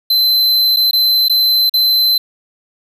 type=tone with dropouts; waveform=square; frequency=4066 Hz; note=B7; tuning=50 cents sharp; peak=-10 dBFS; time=0.1-2.18 s; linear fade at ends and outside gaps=5 ms; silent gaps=0.763-0.768 / 0.911-0.931 / 1.284-1.296 / 1.696-1.738 s; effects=none